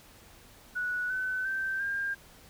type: tone with pitch steps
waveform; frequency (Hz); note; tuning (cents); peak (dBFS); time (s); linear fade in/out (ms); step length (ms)
sine; 1472 / 1514.3 / 1557.7 / 1602.4; F#6 / F#6 / G6 / G6; -9 / +40 / -11 / +38; -29; 0.75-2.15; 20; 350
effects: pink hiss -55 dBFS RMS until 2.49 s